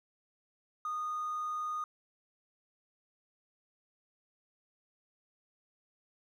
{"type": "tone with hard clipping", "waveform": "triangle", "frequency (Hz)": 1232, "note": "D#6", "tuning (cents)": -17, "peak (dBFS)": -34, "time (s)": [0.85, 1.84], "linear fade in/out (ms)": 2, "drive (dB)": 4, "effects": []}